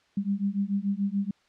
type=beating tone pair; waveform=sine; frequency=196 / 202.9 Hz; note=G3 / G#3; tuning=0 / -40 cents; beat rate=6.9 Hz; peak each=-28 / -28 dBFS; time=0.17-1.31 s; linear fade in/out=5 ms; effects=white hiss -65 dBFS RMS until 1.48 s + low-pass 4000 Hz 12 dB/octave